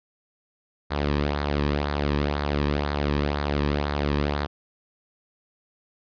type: tone with flanger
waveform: sawtooth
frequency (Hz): 72.6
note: D2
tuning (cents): -19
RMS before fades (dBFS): -25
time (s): 0.9-4.47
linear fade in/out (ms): 20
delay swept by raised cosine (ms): 0.34 to 1.44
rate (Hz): 2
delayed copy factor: -0.55
effects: resampled to 11025 Hz